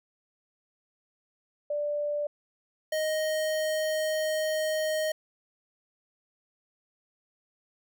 sine / square tone pair in turn, 588 / 623.2 Hz, D5 / D#5, +2 / +3 cents, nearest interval minor second, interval 101 cents, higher second, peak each -27 / -27 dBFS, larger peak neither, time 1.7-2.27 / 2.92-5.12 s, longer second, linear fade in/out 5 ms, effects none

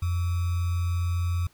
sine tone with sample-and-hold, 87.31 Hz, F2, in tune, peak -23 dBFS, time 0.02-1.47 s, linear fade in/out 5 ms, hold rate 1225 Hz, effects pink hiss -61 dBFS RMS until 1.53 s

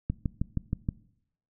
click train, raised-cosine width 5 ms, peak -15 dBFS, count 6, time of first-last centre 0.1-0.889 s, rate 6.34 Hz, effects noise-tail reverb RT60 0.7 s tail -20 dB re dry

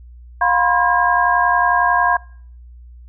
sine tone cluster, 709 / 984 / 1055 / 1623 Hz, F5 / B5 / C6 / G#6, +26 / -7 / +14 / -40 cents, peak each -18 dBFS, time 0.41-2.17 s, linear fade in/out 5 ms, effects noise-tail reverb RT60 0.6 s tail -25 dB re dry + added 60 Hz sine -37 dBFS peak until 3.08 s

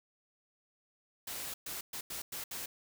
white noise bursts at uneven times, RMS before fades -41 dBFS, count 6, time 1.27-1.54 / 1.66-1.81 / 1.93-2.01 / 2.1-2.22 / 2.32-2.44 / 2.51-2.66 s, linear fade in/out 5 ms, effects none

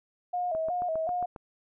sine tone with vibrato, 678 Hz, E5, 49 cents sharp, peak -27 dBFS, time 0.33-1.26 s, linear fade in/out 10 ms, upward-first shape square, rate 2.7 Hz, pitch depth 94 cents each way
click train, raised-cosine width 1 ms, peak -27 dBFS, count 7, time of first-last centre 0.55-1.362 s, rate 7.39 Hz
effects none

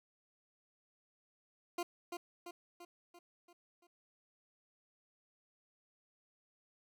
20% pulse tone with echo, 348.4 Hz, F4, 4 cents flat, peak -31 dBFS, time 1.78-1.83 s, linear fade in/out 5 ms, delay 340 ms, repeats 6, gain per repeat -5 dB, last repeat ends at 3.87 s, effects none

